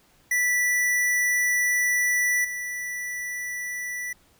square tone with level steps, 1967 Hz, B6, 7 cents flat, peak -21 / -30 dBFS, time 0.31-4.13 s, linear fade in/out 5 ms, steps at 2.44 s, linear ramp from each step 10 ms, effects pink hiss -60 dBFS RMS until 4.39 s

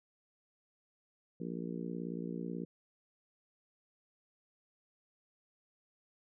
harmonic tone, 58.27 Hz, A#1, in tune, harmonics 3 / 4 / 5 / 6 / 7 / 8, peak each -41 / -43 / -45 / -47 / -48 / -49 dBFS, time 1.4-2.65 s, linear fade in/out 5 ms, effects none

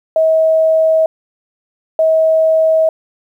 sine tone pair in turn, 640 / 640 Hz, D#5 / D#5, +49 / +49 cents, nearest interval unison, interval 0 cents, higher neither, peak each -8 dBFS, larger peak neither, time 0.16-1.06 / 1.99-2.89 s, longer neither, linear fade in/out 2 ms, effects 8-bit

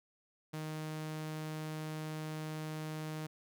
sawtooth tone, 155.56 Hz, D#3, in tune, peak -35 dBFS, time 0.53-3.27 s, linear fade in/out 10 ms, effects none

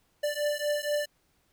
square beating tone pair, 587.3 / 591.5 Hz, D5 / D5, 0 / +12 cents, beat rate 4.2 Hz, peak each -31 dBFS, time 0.23-1.06 s, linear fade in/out 10 ms, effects pink hiss -70 dBFS RMS until 1.52 s

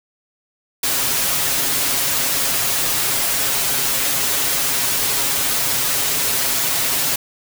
white noise with comb filter, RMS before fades -19 dBFS, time 0.83-7.16 s, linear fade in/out 5 ms, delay 7.3 ms, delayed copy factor +0.75, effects none

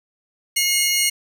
15% pulse tone pair together, 2156 / 2876 Hz, C#7 / F#7, -49 / -50 cents, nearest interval perfect fourth, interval 499 cents, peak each -13 dBFS, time 0.56-1.1 s, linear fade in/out 10 ms, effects none

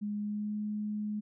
sine tone with pitch glide, 207.4 to 210.4 Hz, G#3 to G#3, -2 to +23 cents, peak -32 dBFS, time 0.01-1.21 s, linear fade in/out 20 ms, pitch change +25 cents, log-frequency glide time 0.17-0.55 s, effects none

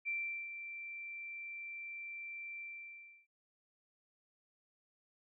sine tone with ADSR envelope, 2349 Hz, D7, in tune, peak -34 dBFS, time 0.05-3.27 s, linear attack 31 ms, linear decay 400 ms, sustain -9 dB, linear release 670 ms, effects none

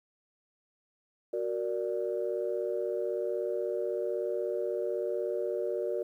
sine chord, Gb augmented, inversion none, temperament equal, 370 / 466.2 / 587.3 Hz, Gb4 / Bb4 / D5, 0 / 0 / 0 cents, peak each -33 / -33 / -34 dBFS, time 1.33-6.03 s, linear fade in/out 5 ms, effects tanh soft clip ceiling -20 dBFS + 11-bit

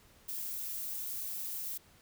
violet noise, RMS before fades -39 dBFS, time 0.28-1.78 s, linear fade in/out 10 ms, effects pink hiss -62 dBFS RMS until 2.01 s

